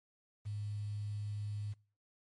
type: tone with quantisation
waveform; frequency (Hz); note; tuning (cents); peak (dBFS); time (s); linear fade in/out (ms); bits
sine; 103.83; G#2; 0; -37; 0.45-1.74; 20; 10
effects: noise-tail reverb RT60 0.4 s tail -24 dB re dry + MP3 48 kbps